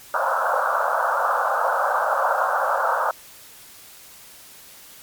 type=band-pass noise; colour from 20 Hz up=white; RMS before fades=-21 dBFS; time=0.14-3.11 s; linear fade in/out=2 ms; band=510 to 1500 Hz; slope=96 dB/octave; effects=white hiss -45 dBFS RMS until 5.02 s + MP3 96 kbps